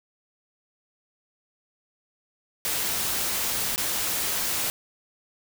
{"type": "noise with dropouts", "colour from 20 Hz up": "white", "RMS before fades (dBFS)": -27, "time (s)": [2.65, 4.7], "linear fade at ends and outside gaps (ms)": 0, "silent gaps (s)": [3.76, 3.779], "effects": []}